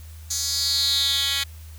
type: tone with high-pass filter sweep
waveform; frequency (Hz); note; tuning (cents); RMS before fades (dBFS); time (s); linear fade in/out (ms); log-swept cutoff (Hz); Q
10% pulse; 277.2; C#4; 0; -23; 0.3-1.44; 10; 5900 to 2800; 5
effects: added 79 Hz sine -38 dBFS peak until 1.78 s + white hiss -51 dBFS RMS until 1.78 s